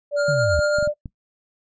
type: tone with pitch glide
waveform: sine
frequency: 580 to 594.2 Hz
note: D5 to D5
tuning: -22 to +20 cents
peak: -18 dBFS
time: 0.11-0.94 s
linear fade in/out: 50 ms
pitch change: +42 cents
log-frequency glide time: 0.33-0.47 s
type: tone with tremolo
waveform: square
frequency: 1408 Hz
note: F6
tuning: 14 cents sharp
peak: -22 dBFS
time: 0.16-0.88 s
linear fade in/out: 50 ms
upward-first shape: sine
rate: 8.8 Hz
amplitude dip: 45%
type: linear sweep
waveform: sine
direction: down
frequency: 155.56 to 69.3 Hz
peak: -22 dBFS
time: 0.28-0.6 s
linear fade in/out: 5 ms
type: clicks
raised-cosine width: 5 ms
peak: -20 dBFS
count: 5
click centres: 0.591 / 0.786 / 0.827 / 0.875 / 1.058 s
effects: noise-tail reverb RT60 0.1 s tail -20 dB re dry + resampled to 16000 Hz